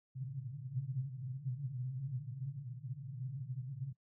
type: band-pass noise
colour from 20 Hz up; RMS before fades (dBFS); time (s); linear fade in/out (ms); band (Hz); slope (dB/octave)
white; -42; 0.15-3.93; 10; 120 to 140; 96
effects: noise-tail reverb RT60 0.1 s tail -20 dB re dry